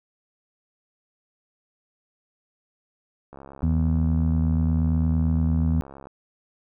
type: click train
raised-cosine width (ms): 1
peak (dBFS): -28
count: 189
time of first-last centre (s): 3.33-6.071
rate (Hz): 68.6
type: harmonic tone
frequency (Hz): 80.7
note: E2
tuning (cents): -36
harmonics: 1 / 2 / 3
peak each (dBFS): -21 / -24 / -26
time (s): 3.63-5.81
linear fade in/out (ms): 0
effects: none